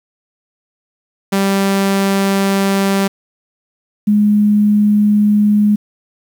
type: tone pair in turn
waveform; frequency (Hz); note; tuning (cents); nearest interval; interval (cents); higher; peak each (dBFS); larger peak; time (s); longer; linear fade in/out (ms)
sawtooth / sine; 196 / 208.4; G3 / G#3; 0 / +6; minor second; 106; second; -8; neither; 1.32-3.08 / 4.07-5.76; first; 10
effects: 7-bit